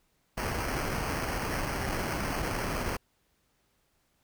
pink noise with sample-and-hold, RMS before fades -32 dBFS, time 0.37-2.97 s, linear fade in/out 10 ms, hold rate 3675 Hz, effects pink hiss -72 dBFS RMS until 4.23 s

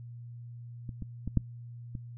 clicks, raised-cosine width 5 ms, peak -27 / -24 / -21 / -12 / -26 dBFS, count 5, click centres 0.892 / 1.023 / 1.276 / 1.373 / 1.952 s, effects noise-tail reverb RT60 0.2 s tail -26 dB re dry + added 119 Hz sine -42 dBFS peak until 2.17 s

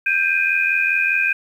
sine tone cluster, 1578 / 2427 / 2512 Hz, G6 / D#7 / D#7, +11 / -44 / +16 cents, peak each -20 dBFS, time 0.06-1.33 s, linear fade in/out 5 ms, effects 8-bit

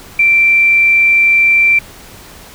sine tone, 2349 Hz, D7, in tune, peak -6 dBFS, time 0.19-1.79 s, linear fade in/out 5 ms, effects pink hiss -36 dBFS RMS until 2.54 s

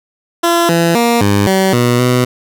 15% pulse tone with pitch steps, 340.7 / 168.4 / 235.5 / 101.1 / 190.9 / 121.6 / 124.6 Hz, F4 / E3 / A#3 / G#2 / G3 / B2 / B2, -43 / +37 / +18 / -46 / -46 / -26 / +16 cents, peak -3 dBFS, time 0.43-2.25 s, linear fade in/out 10 ms, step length 260 ms, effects none

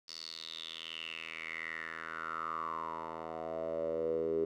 10% pulse tone with band-pass filter sweep, 81.3 Hz, E2, 23 cents flat, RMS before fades -39 dBFS, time 0.08-4.45 s, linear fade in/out 5 ms, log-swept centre 4900 to 400 Hz, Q 7.5, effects none

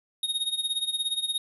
square tone with tremolo, 3729 Hz, A#7, in tune, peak -24 dBFS, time 0.23-1.38 s, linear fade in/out 2 ms, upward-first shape sine, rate 17 Hz, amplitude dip 80%, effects resampled to 32000 Hz

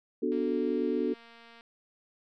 sine chord, B minor seventh, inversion none, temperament equal, 246.9 / 293.7 / 370 / 440 Hz, B3 / D4 / F#4 / A4, 0 / 0 / 0 / 0 cents, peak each -32 dBFS, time 0.22-1.14 s, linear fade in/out 10 ms
click train, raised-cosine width 0.3 ms, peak -38 dBFS, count 300, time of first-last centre 0.32-1.609 s, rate 232 Hz
effects none

